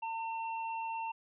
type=tone; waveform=square; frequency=904 Hz; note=A5; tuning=47 cents sharp; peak=-36 dBFS; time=0.02-1.12 s; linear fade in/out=10 ms; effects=resampled to 8000 Hz